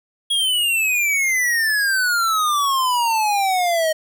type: exponential sweep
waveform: square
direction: down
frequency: 3322 to 622.3 Hz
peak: -17 dBFS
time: 0.3-3.93 s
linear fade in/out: 10 ms
effects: none